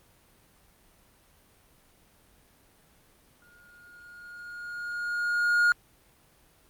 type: tone with exponential growth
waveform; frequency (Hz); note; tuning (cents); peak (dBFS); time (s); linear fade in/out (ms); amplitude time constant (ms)
triangle; 1429; F6; +39; -16; 3.42-5.72; 1; 500
effects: pink hiss -61 dBFS RMS until 6.69 s + Opus 32 kbps